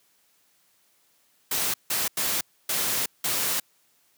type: noise bursts at uneven times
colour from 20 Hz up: white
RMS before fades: -26 dBFS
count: 5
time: 1.51-1.74 / 1.9-2.08 / 2.17-2.41 / 2.69-3.06 / 3.24-3.6 s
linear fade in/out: 5 ms
effects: white hiss -65 dBFS RMS until 4.17 s + high-pass 100 Hz 12 dB/octave